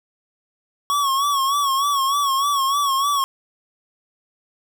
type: tone with vibrato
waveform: square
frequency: 1112 Hz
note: C#6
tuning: 5 cents sharp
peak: -18 dBFS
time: 0.9-3.24 s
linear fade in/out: 0 ms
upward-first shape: sine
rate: 3.3 Hz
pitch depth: 71 cents each way
effects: 9-bit